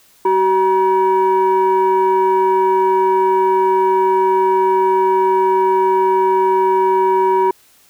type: tone pair together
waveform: sine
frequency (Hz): 379.1 / 953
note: F#4 / A#5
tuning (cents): +42 / +38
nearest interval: octave + major third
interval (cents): 1596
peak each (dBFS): -12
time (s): 0.25-7.51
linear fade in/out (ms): 5
effects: tanh soft clip ceiling -7 dBFS + white hiss -51 dBFS RMS until 7.89 s